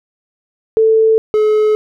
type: tone pair in turn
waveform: sine / triangle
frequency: 442.8 / 428 Hz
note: A4 / A4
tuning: +11 / -48 cents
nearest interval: minor second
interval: 59 cents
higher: first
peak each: -7 dBFS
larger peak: neither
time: 0.77-1.18 / 1.34-1.75 s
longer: neither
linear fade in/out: 0 ms
effects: none